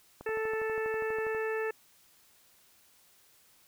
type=click train; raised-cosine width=1 ms; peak=-30 dBFS; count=15; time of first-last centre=0.21-1.348 s; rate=12.3 Hz
type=harmonic tone; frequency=440 Hz; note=A4; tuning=in tune; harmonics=1 / 2 / 3 / 4 / 5 / 6; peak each=-31 / -42 / -43 / -38 / -48 / -45 dBFS; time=0.26-1.71 s; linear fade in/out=5 ms
effects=white hiss -63 dBFS RMS until 3.67 s